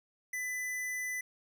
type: tone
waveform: square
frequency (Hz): 2000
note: B6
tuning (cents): +21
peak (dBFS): -35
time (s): 0.33-1.21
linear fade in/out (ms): 5
effects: none